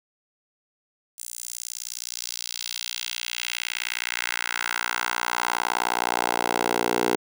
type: tone with high-pass filter sweep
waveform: 10% pulse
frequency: 59.5 Hz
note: A#1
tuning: 36 cents sharp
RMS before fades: -28 dBFS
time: 1.18-7.16 s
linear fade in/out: 5 ms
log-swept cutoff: 8500 to 430 Hz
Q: 1.7
effects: none